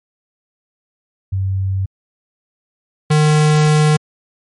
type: tone pair in turn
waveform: sine / square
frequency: 95.9 / 152.23 Hz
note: G2 / D#3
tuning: -37 / -38 cents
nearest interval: minor sixth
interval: 799 cents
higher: second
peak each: -15 / -10 dBFS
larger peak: second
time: 1.32-1.86 / 3.1-3.97 s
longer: second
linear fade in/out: 10 ms
effects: MP3 48 kbps